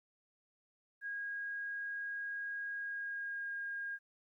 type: tone with pitch glide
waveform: sine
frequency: 1637 to 1621.9 Hz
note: G#6 to G#6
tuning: -25 to -41 cents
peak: -38 dBFS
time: 1.01-3.99 s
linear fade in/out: 50 ms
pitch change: -16 cents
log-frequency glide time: 2.75-3.55 s
effects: 13-bit